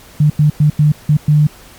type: tone bursts at uneven times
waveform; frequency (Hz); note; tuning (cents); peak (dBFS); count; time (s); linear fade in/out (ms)
sine; 150; D3; +37; -6; 6; 0.2-0.3 / 0.39-0.5 / 0.6-0.7 / 0.79-0.92 / 1.09-1.17 / 1.28-1.47; 5
effects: pink hiss -40 dBFS RMS until 1.78 s + MP3 96 kbps